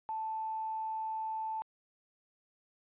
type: tone with quantisation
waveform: sine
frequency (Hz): 880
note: A5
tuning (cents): 0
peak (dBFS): -34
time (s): 0.09-1.62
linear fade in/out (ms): 0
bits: 10
effects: resampled to 8000 Hz